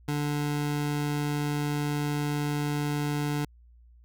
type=tone; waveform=25% pulse; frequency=146.83 Hz; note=D3; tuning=in tune; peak=-23 dBFS; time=0.08-3.45 s; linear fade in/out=5 ms; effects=added 59 Hz sine -52 dBFS peak until 4.04 s